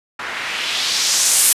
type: noise with low-pass filter sweep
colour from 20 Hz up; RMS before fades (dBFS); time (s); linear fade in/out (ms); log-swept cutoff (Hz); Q
blue; -18; 0.19-1.53; 5; 1500 to 11000; 1.6
effects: resampled to 32000 Hz